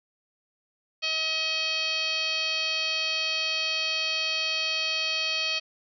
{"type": "harmonic tone", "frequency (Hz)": 636, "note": "D#5", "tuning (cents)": 38, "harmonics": [1, 2, 3, 4, 5, 6, 7, 8, 9], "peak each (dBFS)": [-40, -41, -41, -30, -31, -40, -30, -40, -41], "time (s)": [1.02, 5.6], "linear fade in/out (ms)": 20, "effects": []}